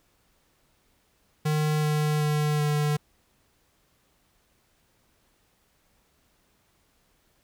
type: tone with pitch steps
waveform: square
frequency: 152.5 / 151.27 / 150.05 / 148.84 Hz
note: D#3 / D#3 / D3 / D3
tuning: -34 / -48 / +38 / +24 cents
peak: -23 dBFS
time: 1.45-2.97 s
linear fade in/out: 10 ms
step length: 380 ms
effects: pink hiss -67 dBFS RMS until 7.43 s